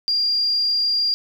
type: tone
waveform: sine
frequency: 4789 Hz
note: D8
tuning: 33 cents sharp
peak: -17 dBFS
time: 0.08-1.14 s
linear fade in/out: 0 ms
effects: 8-bit